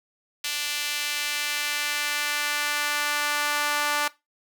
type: tone with high-pass filter sweep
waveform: sawtooth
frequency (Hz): 293.7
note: D4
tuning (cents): 0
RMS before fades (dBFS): -27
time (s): 0.44-4.08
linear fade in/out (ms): 5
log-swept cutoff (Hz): 2900 to 1100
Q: 1.2
effects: noise-tail reverb RT60 0.2 s tail -18 dB re dry